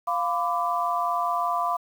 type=tone cluster; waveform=sine; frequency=698 / 1006 / 1171 Hz; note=F5 / B5 / D6; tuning=-1 / +32 / -5 cents; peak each=-27 dBFS; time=0.07-1.77 s; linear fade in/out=10 ms; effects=8-bit